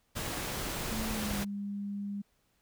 pink noise, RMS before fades -36 dBFS, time 0.15-1.45 s, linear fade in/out 20 ms
sine tone with pitch glide, 220 to 201.7 Hz, A3 to G3, 0 to +50 cents, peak -34 dBFS, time 0.91-2.22 s, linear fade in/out 10 ms, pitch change -150 cents, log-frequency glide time 1.1-1.36 s
effects pink hiss -73 dBFS RMS until 2.61 s

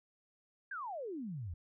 sine exponential sweep, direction down, 1661.2 to 76.7 Hz, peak -39 dBFS, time 0.71-1.54 s, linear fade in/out 5 ms, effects none

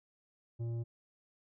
sine tone with tanh clipping, 116.6 Hz, A#2, 1 cent sharp, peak -36 dBFS, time 0.59-0.84 s, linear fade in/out 20 ms, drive 9 dB, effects none

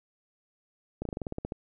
slowing click train, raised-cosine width 2 ms, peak -20 dBFS, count 11, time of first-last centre 1.02-1.521 s, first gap 33 ms, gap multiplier 1.09, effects none

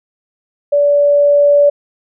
sine tone with level ramp, 577 Hz, D5, 31 cents flat, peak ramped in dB -8 to -5 dBFS, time 0.72-1.7 s, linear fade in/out 10 ms, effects none

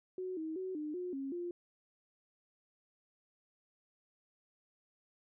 sine tone with pitch steps, 370 / 317.5 / 374.2 / 302.4 / 360.2 / 272 / 349.9 Hz, F#4 / D#4 / F#4 / D#4 / F#4 / C#4 / F4, 0 / +35 / +20 / -49 / -46 / -33 / +3 cents, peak -37 dBFS, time 0.18-1.51 s, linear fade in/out 2 ms, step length 190 ms, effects none

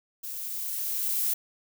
violet noise with level ramp, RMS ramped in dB -37 to -26 dBFS, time 0.23-1.34 s, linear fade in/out 10 ms, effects none

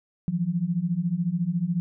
sine beating tone pair, 164.81 / 178.81 Hz, E3 / F3, 0 / +41 cents, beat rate 14 Hz, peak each -27 / -25 dBFS, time 0.28-1.8 s, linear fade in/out 0 ms, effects none

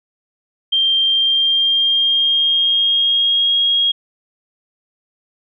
sine tone with pitch glide, 3172 to 3276 Hz, G7 to G#7, +20 to -24 cents, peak -12 dBFS, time 0.72-3.92 s, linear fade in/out 10 ms, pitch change +56 cents, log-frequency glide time 1.03-3.56 s, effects none

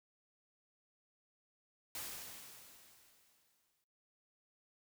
white noise with exponential decay, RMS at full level -43 dBFS, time 1.95-3.84 s, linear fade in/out 1 ms, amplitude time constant 410 ms, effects noise-tail reverb RT60 0.3 s tail -18 dB re dry

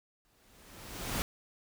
pink noise with exponential growth, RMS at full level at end -32 dBFS, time 0.25-1.22 s, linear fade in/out 0 ms, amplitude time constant 210 ms, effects none

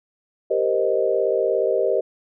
sine chord, C minor seventh, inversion second, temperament equal, 392 / 466.2 / 523.3 / 622.3 Hz, G4 / Bb4 / C5 / Eb5, 0 / 0 / 0 / 0 cents, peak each -23 dBFS, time 0.5-2.01 s, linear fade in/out 10 ms, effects none

